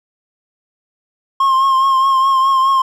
triangle tone with vibrato, 1069 Hz, C6, 37 cents sharp, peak -8 dBFS, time 1.4-2.82 s, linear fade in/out 5 ms, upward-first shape triangle, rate 4.8 Hz, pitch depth 41 cents each way, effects none

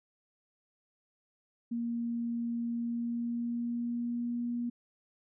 sine tone with pitch glide, 234.7 to 239.2 Hz, A#3 to A#3, +12 to +45 cents, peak -31 dBFS, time 1.71-4.7 s, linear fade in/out 10 ms, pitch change +33 cents, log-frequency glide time 2.73-4.43 s, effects none

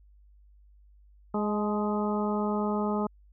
harmonic tone with a mistuned harmonic, 208.5 Hz, G#3, 7 cents sharp, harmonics 1 / 2 / 3 / 4 / 5 / 6, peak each -28 / -32 / -36 / -35 / -39 / -37 dBFS, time 1.34-3.07 s, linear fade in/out 5 ms, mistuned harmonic 4, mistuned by +31 cents, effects added 50 Hz sine -54 dBFS peak until 3.32 s

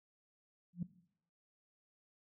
sine tone with exponential growth, 175.3 Hz, F3, 7 cents sharp, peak -31 dBFS, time 0.73-0.83 s, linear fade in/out 5 ms, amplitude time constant 21 ms, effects noise-tail reverb RT60 0.7 s tail -18 dB re dry + tanh soft clip ceiling -28 dBFS

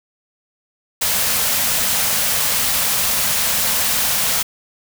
white band-stop noise, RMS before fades -18 dBFS, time 1.01-4.43 s, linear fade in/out 10 ms, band 270 to 440 Hz, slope 96 dB/octave, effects none

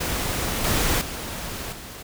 pink noise with level steps, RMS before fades -26 / -22 / -32 / -38 dBFS, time 0-2.03 s, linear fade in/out 10 ms, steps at 0.64 / 1.01 / 1.72 s, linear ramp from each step 5 ms, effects none

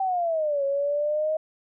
sine exponential two-way sweep, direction down then up, 780 to 550 to 630 Hz, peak -22 dBFS, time 0-1.37 s, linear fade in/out 5 ms, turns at 0.64 s, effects none

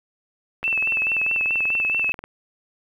click train, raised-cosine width 0.5 ms, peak -19 dBFS, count 34, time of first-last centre 0.63-2.24 s, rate 20.5 Hz
sine tone with vibrato, 2637 Hz, E7, in tune, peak -19 dBFS, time 0.64-2.12 s, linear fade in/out 0 ms, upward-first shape sine, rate 4.7 Hz, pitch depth 38 cents each way
effects 9-bit

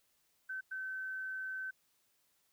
sine tone bursts at uneven times, 1533 Hz, G6, 39 cents flat, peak -38 dBFS, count 2, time 0.49-0.61 / 0.71-1.71 s, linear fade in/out 10 ms, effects white hiss -75 dBFS RMS until 2.52 s

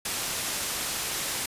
white low-pass noise, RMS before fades -31 dBFS, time 0.05-1.46 s, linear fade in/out 5 ms, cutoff 11000 Hz, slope 12 dB/octave, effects resampled to 32000 Hz

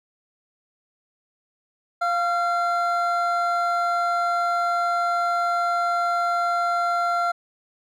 triangle tone pair together, 698 / 1371.2 Hz, F5 / F6, -1 / -32 cents, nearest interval octave, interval 1169 cents, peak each -21 dBFS, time 2.01-7.32 s, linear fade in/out 10 ms, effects none

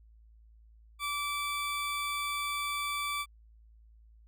20% pulse tone, 1160 Hz, D6, 22 cents flat, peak -27 dBFS, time 0.99-3.26 s, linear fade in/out 50 ms, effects added 55 Hz sine -55 dBFS peak until 4.27 s

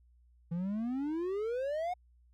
triangle exponential sweep, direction up, 164.4 to 740 Hz, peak -30 dBFS, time 0.51-1.94 s, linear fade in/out 10 ms, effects added 60 Hz sine -61 dBFS peak until 2.33 s

